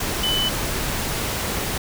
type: tone in noise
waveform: sine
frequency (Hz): 3000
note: F#7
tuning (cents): +23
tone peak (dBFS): -20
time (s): 0.23-0.49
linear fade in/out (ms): 5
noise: pink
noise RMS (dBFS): -25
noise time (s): 0-1.78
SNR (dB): +2
effects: none